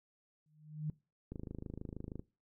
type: tone with exponential growth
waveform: sine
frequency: 152.8 Hz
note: D#3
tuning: 31 cents flat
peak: -32 dBFS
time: 0.46-0.9 s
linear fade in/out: 2 ms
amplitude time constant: 95 ms
type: click train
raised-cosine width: 3 ms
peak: -30 dBFS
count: 24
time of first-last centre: 1.32-2.195 s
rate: 26.3 Hz
effects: noise-tail reverb RT60 0.3 s tail -21 dB re dry